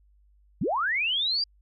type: linear sweep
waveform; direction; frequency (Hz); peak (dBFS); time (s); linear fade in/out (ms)
sine; up; 117.6 to 4843; -23; 0.61-1.44; 5
effects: added 50 Hz sine -57 dBFS peak until 1.61 s + MP3 64 kbps